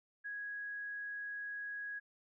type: tone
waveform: sine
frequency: 1660 Hz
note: G#6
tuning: 1 cent flat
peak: -40 dBFS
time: 0.24-2 s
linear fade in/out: 20 ms
effects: none